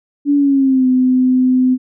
sine tone with pitch glide, 286.6 to 255.3 Hz, D4 to C4, -42 to -42 cents, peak -9 dBFS, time 0.25-1.78 s, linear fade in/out 50 ms, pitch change -200 cents, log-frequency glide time 0.36-0.87 s, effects none

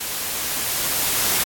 white noise with level ramp, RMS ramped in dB -27 to -19 dBFS, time 0-1.44 s, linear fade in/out 10 ms, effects AAC 64 kbps

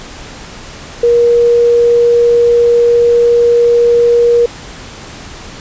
sine tone, 474.5 Hz, A#4, 31 cents sharp, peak -5 dBFS, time 1.03-4.46 s, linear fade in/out 5 ms, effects pink hiss -30 dBFS RMS until 5.6 s + resampled to 16000 Hz

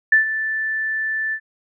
sine tone with ADSR envelope, 1760 Hz, A6, in tune, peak -8 dBFS, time 0.12-1.4 s, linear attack 5 ms, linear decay 120 ms, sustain -12 dB, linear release 69 ms, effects none

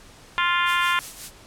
harmonic tone, 349.4 Hz, F4, 1 cent sharp, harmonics 3 / 4 / 5 / 6 / 7 / 8 / 9 / 10, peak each -23 / -25 / -27 / -29 / -30 / -31 / -32 / -33 dBFS, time 0.38-0.99 s, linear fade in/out 0 ms
blue noise with tremolo, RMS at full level -32 dBFS, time 0.65-1.32 s, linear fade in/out 50 ms, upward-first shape sine, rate 5.5 Hz, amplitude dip 60%
effects pink hiss -48 dBFS RMS until 1.46 s + low-pass 10000 Hz 12 dB/octave

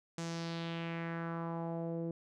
sawtooth tone with low-pass filter sweep, 166.9 Hz, E3, 22 cents sharp, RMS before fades -39 dBFS, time 0.18-2.11 s, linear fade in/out 2 ms, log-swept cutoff 7200 to 420 Hz, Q 2.4, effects none

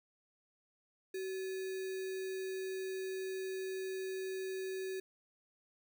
sine tone with sample-and-hold, 378.1 Hz, F#4, 38 cents sharp, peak -37 dBFS, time 1.14-5 s, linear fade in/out 5 ms, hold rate 2100 Hz, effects none

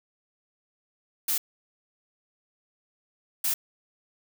blue noise bursts at uneven times, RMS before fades -26 dBFS, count 2, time 1.28-1.38 / 3.44-3.54 s, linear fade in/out 5 ms, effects none

